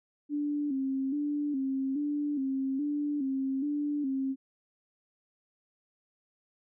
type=tone with vibrato; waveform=sine; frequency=280 Hz; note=C#4; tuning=18 cents sharp; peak=-28 dBFS; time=0.29-4.36 s; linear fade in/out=50 ms; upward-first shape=square; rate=1.2 Hz; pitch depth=77 cents each way; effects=none